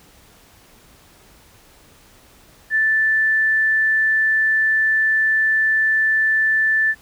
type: tone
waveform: sine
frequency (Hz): 1760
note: A6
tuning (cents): 0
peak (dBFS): -14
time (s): 2.7-6.95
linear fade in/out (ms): 50
effects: pink hiss -50 dBFS RMS until 7.01 s